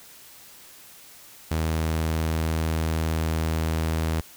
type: tone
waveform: sawtooth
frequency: 80.2 Hz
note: E2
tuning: 47 cents flat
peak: -19 dBFS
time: 1.51-4.21 s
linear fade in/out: 5 ms
effects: white hiss -48 dBFS RMS until 4.36 s